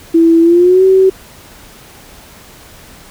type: tone with pitch glide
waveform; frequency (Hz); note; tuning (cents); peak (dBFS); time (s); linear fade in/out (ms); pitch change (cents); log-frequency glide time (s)
sine; 330.8 to 380; E4 to F#4; +6 to +46; -4; 0.14-1.1; 10; +240; 0.41-0.84
effects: pink hiss -38 dBFS RMS until 3.1 s